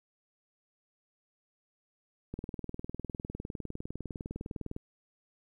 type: click train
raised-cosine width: 3 ms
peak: -25 dBFS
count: 49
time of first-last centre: 2.34-4.764 s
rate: 19.8 Hz
effects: 11-bit